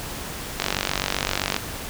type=click train; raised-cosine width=0.2 ms; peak=-4 dBFS; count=47; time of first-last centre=0.6-1.564 s; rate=47.7 Hz; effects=pink hiss -33 dBFS RMS until 1.89 s